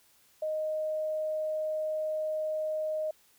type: tone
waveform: sine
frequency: 621 Hz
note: D#5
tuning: 3 cents flat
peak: -29 dBFS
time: 0.42-3.11 s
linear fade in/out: 5 ms
effects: white hiss -64 dBFS RMS until 3.38 s